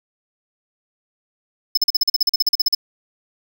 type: tone bursts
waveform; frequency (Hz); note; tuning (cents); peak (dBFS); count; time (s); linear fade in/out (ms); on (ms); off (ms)
square; 5220; E8; -18; -13; 16; 1.75-2.749; 5; 24; 41
effects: none